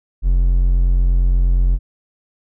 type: tone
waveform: triangle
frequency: 44.25 Hz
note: F1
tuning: 23 cents sharp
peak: -9 dBFS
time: 0.22-1.79 s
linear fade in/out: 50 ms
effects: none